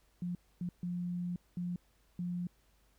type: tone bursts at uneven times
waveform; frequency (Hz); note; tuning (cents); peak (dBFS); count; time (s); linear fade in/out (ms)
sine; 176.5; F3; +19; -34; 5; 0.22-0.35 / 0.61-0.69 / 0.83-1.36 / 1.57-1.76 / 2.19-2.47; 2
effects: added 50 Hz sine -69 dBFS peak until 2.98 s + pink hiss -72 dBFS RMS until 2.98 s